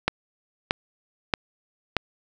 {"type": "click train", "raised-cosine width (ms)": 0.3, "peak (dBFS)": -4, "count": 4, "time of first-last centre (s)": [0.08, 1.967], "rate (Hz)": 1.59, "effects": []}